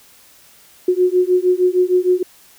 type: beating tone pair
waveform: sine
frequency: 360.4 / 366.9 Hz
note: F#4 / F#4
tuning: -45 / -15 cents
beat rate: 6.5 Hz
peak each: -15 dBFS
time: 0.88-2.23 s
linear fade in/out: 5 ms
effects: white hiss -48 dBFS RMS until 2.58 s